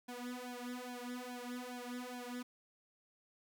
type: tone with flanger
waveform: sawtooth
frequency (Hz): 246.9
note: B3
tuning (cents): 0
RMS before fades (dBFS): -45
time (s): 0.08-2.43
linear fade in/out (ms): 10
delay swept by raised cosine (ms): 1.2 to 3.5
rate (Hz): 2.4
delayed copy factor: +1
effects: 12-bit

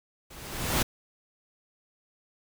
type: noise with level ramp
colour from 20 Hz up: pink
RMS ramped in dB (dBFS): -48 to -23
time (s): 0.3-0.83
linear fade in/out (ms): 10
effects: none

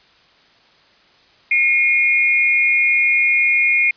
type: tone pair together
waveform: sine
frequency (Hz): 2146 / 2442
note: C7 / D#7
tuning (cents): +43 / -33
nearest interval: major second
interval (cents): 224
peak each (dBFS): -15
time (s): 1.51-3.91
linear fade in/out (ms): 5
effects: white hiss -52 dBFS RMS until 3.96 s + resampled to 11025 Hz

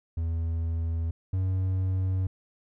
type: tone pair in turn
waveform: triangle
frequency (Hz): 82.41 / 93.74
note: E2 / F#2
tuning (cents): 0 / +23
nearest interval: major second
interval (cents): 223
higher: second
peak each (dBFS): -24 / -22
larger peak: second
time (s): 0.17-1.11 / 1.33-2.27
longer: neither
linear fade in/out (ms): 5
effects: none

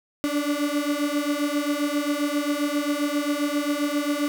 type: beating tone pair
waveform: 35% pulse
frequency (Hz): 287.6 / 295.1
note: D4 / D4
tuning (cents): -36 / +8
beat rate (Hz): 7.5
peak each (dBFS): -24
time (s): 0.24-4.28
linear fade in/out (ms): 0
effects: none

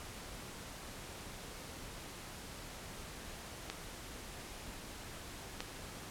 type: clicks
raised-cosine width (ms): 0.2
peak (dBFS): -21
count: 2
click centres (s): 3.7 / 5.605
effects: pink hiss -48 dBFS RMS until 6.1 s + low-pass 12000 Hz 12 dB/octave

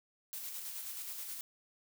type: noise with tremolo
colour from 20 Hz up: blue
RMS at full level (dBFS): -42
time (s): 0.33-1.41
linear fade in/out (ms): 0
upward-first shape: square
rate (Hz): 9.4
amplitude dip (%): 30
effects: none

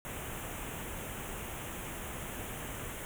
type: band-stop noise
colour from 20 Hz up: pink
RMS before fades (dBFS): -41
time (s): 0.05-3.05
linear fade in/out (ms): 0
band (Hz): 3300 to 6500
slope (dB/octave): 48
effects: none

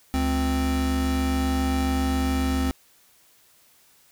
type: tone pair together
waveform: square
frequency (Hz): 71.4 / 261.6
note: D2 / C4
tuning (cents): -48 / 0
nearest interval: octave + minor seventh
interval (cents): 2248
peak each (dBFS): -25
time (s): 0.14-2.71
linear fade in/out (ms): 0
effects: white hiss -58 dBFS RMS until 4.11 s

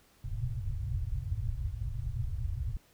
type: low-pass noise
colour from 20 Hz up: white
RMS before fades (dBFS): -34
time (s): 0.24-2.77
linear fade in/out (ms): 2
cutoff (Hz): 130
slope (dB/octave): 96
effects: pink hiss -64 dBFS RMS until 2.93 s

